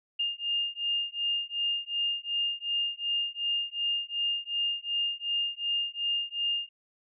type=beating tone pair; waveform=sine; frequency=2817 / 2819.7 Hz; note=F7 / F7; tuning=+14 / +16 cents; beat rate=2.7 Hz; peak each=-31 dBFS; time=0.19-6.69 s; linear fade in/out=10 ms; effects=none